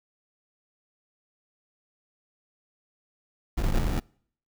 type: noise with sample-and-hold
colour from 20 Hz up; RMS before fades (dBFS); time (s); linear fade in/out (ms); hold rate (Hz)
brown; -25; 3.57-4; 10; 1050
effects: noise-tail reverb RT60 0.6 s tail -26 dB re dry